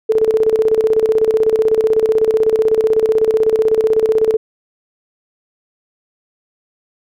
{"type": "tone with tremolo", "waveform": "sine", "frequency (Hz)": 440, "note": "A4", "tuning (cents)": 0, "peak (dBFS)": -8, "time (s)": [0.09, 4.37], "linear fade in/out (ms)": 10, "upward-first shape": "square", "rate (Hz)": 16, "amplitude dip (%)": 65, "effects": []}